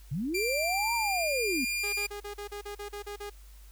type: linear two-way sweep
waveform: sine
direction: up then down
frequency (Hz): 118.6 to 953 to 231.1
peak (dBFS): -29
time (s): 0.11-1.65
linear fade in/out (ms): 10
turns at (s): 0.94
type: tone with pitch glide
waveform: sawtooth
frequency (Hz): 2365 to 2401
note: D7 to D7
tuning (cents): +12 to +38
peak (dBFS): -26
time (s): 0.34-2.07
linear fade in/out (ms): 10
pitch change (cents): +26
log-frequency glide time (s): 0.86-1.21
type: tone bursts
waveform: sawtooth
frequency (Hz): 410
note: G#4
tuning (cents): -22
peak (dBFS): -33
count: 11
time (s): 1.83-3.3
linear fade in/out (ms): 10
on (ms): 100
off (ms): 37
effects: added 50 Hz sine -48 dBFS peak until 3.71 s + white hiss -60 dBFS RMS until 3.71 s